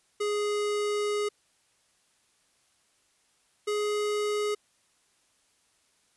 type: tone pair in turn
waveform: square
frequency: 415.3 / 417.7 Hz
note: G#4 / G#4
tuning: 0 / +10 cents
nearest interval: unison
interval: 10 cents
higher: second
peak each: -27 dBFS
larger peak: neither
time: 0.2-1.29 / 3.67-4.55 s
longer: first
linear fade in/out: 10 ms
effects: white hiss -68 dBFS RMS until 6.16 s + resampled to 24000 Hz